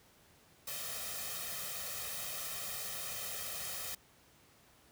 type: noise with comb filter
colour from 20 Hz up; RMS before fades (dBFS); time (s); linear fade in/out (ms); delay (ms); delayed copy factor
white; -41; 0.67-3.95; 5; 1.6; +0.85
effects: pink hiss -64 dBFS RMS until 4.91 s + high-pass 60 Hz 12 dB/octave